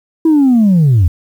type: linear sweep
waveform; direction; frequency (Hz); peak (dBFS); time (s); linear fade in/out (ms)
sine; down; 329.6 to 77.78; -4; 0.25-1.08; 5
effects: tanh soft clip ceiling -4 dBFS + 7-bit